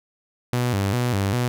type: tone with vibrato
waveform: sawtooth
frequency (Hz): 110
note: A2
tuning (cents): 0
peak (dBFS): -16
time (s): 0.53-1.48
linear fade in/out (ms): 0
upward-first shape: square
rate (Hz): 2.5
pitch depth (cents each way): 190
effects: none